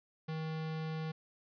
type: tone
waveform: square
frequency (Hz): 158.5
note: D#3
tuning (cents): +32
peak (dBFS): -37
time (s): 0.28-1.12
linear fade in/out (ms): 10
effects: resampled to 11025 Hz + 13-bit